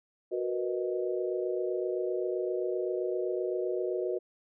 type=chord; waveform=sine; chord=B major seventh; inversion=second; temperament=equal with one note detuned; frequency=368.1 / 466.2 / 493.9 / 622.3 Hz; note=F#4 / A#4 / B4 / D#5; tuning=-9 / 0 / 0 / 0 cents; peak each=-31 / -37 / -36 / -37 dBFS; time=0.31-4.19 s; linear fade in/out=20 ms; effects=none